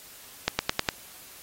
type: accelerating click train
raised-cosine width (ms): 0.2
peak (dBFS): -4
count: 5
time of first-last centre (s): 0.48-0.888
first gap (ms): 110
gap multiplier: 0.95
effects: white hiss -48 dBFS RMS until 1.42 s + AAC 48 kbps